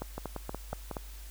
two click trains, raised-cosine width 1 ms, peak -22 / -21 dBFS, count 5 / 5, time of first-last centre 0.18-0.913 / 0.02-0.968 s, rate 5.46 / 4.22 Hz, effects added 50 Hz sine -43 dBFS peak until 1.3 s + white hiss -53 dBFS RMS until 1.3 s

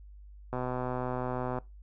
click train, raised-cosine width 1 ms, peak -20 dBFS, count 134, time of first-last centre 0.53-1.586 s, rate 126 Hz, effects noise-tail reverb RT60 0.2 s tail -19 dB re dry + added 50 Hz sine -47 dBFS peak until 1.82 s

